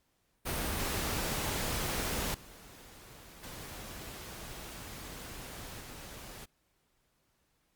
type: noise with level steps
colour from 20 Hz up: pink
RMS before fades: -34 / -53 / -45 / -47 dBFS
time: 0.45-6.46 s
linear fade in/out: 20 ms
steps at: 2.34 / 3.43 / 5.8 s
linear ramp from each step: 5 ms
effects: pink hiss -75 dBFS RMS until 7.75 s + Opus 48 kbps